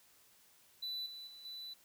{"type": "tone with level steps", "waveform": "triangle", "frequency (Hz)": 3980, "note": "B7", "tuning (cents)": 13, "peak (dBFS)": [-37, -45, -50, -43], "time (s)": [0.82, 1.74], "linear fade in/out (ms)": 10, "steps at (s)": [1.06, 1.27, 1.45], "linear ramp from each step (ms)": 2, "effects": ["white hiss -66 dBFS RMS until 1.84 s"]}